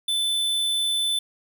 square tone, 3516 Hz, A7, 2 cents flat, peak -22 dBFS, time 0.08-1.19 s, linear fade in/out 5 ms, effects none

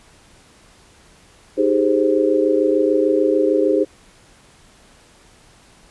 sine chord, Ab major seventh, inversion second, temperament equal with one note detuned, 311.1 / 392 / 418.7 / 523.3 Hz, Eb4 / G4 / Ab4 / C5, 0 / 0 / +14 / 0 cents, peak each -19 dBFS, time 1.57-3.85 s, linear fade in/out 20 ms, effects pink hiss -50 dBFS RMS until 5.9 s + resampled to 24000 Hz

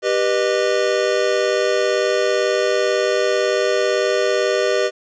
square chord, G augmented, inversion none, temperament just, 392 / 490 / 612.5 Hz, G4 / B4 / D#5, 0 / -14 / -27 cents, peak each -21 dBFS, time 0.02-4.91 s, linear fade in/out 50 ms, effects resampled to 16000 Hz + 9-bit

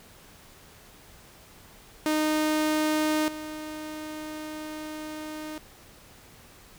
sawtooth tone with level steps, 308 Hz, D#4, 17 cents flat, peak -19 / -31 dBFS, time 2.06-5.58 s, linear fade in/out 0 ms, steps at 3.28 s, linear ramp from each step 2 ms, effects pink hiss -52 dBFS RMS until 6.78 s

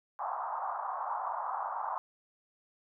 pink band-pass noise, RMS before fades -36 dBFS, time 0.19-1.98 s, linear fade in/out 0 ms, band 730 to 1200 Hz, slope 48 dB/octave, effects none

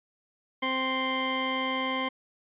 20% pulse tone pair together, 261.6 / 1046.5 Hz, C4 / C6, 0 / 0 cents, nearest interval 2 octaves, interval 2400 cents, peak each -26 / -23 dBFS, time 0.62-2.09 s, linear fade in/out 10 ms, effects resampled to 8000 Hz

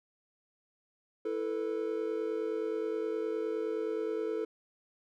triangle chord, E suspended fourth, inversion none, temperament equal with one note detuned, 329.6 / 440 / 489.6 Hz, E4 / A4 / B4, 0 / 0 / -15 cents, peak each -36 / -31 / -37 dBFS, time 1.25-4.45 s, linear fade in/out 5 ms, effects none

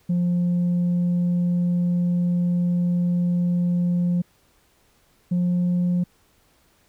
sine tone pair in turn, 175.8 / 177.33 Hz, F3 / F3, +12 / +27 cents, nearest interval unison, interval 15 cents, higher second, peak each -16 dBFS, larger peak neither, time 0.09-4.22 / 5.31-6.04 s, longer first, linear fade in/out 10 ms, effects tanh soft clip ceiling -17 dBFS + pink hiss -61 dBFS RMS until 6.88 s

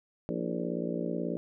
harmonic tone with a mistuned harmonic, 58.27 Hz, A#1, in tune, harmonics 3 / 4 / 5 / 6 / 7 / 8 / 9 / 10, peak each -36 / -37 / -38 / -39 / -39 / -40 / -41 / -41 dBFS, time 0.29-1.37 s, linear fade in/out 0 ms, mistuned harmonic 6, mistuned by -86 cents, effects none

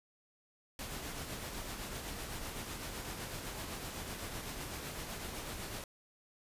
pink noise with tremolo, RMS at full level -41 dBFS, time 0.79-5.84 s, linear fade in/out 2 ms, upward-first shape triangle, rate 7.9 Hz, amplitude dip 40%, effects resampled to 32000 Hz

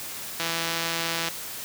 click train, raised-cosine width 0.2 ms, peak -10 dBFS, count 148, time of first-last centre 0.4-1.286 s, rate 166 Hz, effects white hiss -36 dBFS RMS until 1.64 s + high-pass 60 Hz 12 dB/octave

